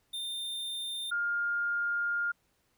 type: tone pair in turn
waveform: square / sine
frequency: 3614 / 1410.4 Hz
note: A7 / F6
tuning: +46 / +17 cents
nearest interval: octave + major third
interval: 1629 cents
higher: first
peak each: -35 / -28 dBFS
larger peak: second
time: 0.13-1.11 / 1.11-2.32 s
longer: second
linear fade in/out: 10 ms
effects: pink hiss -73 dBFS RMS until 2.77 s